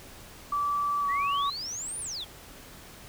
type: tone with pitch glide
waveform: sine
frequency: 1158 to 1132.2 Hz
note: D6 to C#6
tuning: -25 to +36 cents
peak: -25 dBFS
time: 0.52-1.5 s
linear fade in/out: 5 ms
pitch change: -39 cents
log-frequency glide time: 1-1.08 s
type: exponential two-way sweep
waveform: sine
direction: up then down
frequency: 1824 to 10010 to 3130 Hz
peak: -33 dBFS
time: 1.08-2.25 s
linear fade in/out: 20 ms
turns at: 2 s
effects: pink hiss -48 dBFS RMS until 3.08 s